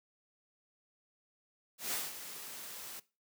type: noise with ADSR envelope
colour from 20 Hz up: white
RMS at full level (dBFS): -35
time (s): 1.78-3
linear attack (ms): 140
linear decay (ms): 200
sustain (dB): -11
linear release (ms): 7
effects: noise-tail reverb RT60 0.3 s tail -20 dB re dry + high-pass 150 Hz 12 dB/octave